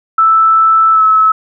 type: tone with pitch glide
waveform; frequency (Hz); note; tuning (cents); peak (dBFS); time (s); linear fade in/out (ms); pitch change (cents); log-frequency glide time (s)
sine; 1318.5 to 1296.6; E6 to E6; 0 to -29; -5; 0.18-1.32; 5; -29; 0.92-1.02
effects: none